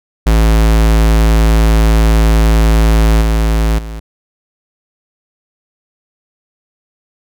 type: tone with level steps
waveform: square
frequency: 54.8 Hz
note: A1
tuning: 6 cents flat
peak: -7 / -10 / -23 dBFS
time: 0.26-4 s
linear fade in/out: 10 ms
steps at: 3.21 / 3.78 s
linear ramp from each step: 10 ms
effects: none